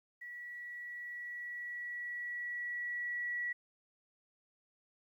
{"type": "tone with level ramp", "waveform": "sine", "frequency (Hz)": 1937, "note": "B6", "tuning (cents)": -34, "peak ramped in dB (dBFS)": [-44, -34], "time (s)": [0.21, 3.53], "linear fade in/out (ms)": 10, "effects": ["12-bit"]}